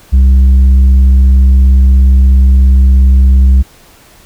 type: tone with tanh clipping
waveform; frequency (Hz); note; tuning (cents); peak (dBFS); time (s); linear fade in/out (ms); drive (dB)
sine; 65.5; C2; +2; -3; 0.12-3.63; 20; 4
effects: pink hiss -41 dBFS RMS until 4.25 s